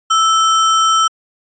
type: tone with sample-and-hold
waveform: sine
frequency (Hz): 1318.5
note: E6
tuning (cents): 0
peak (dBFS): -9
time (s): 0.1-1.08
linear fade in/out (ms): 10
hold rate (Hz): 4410
effects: resampled to 16000 Hz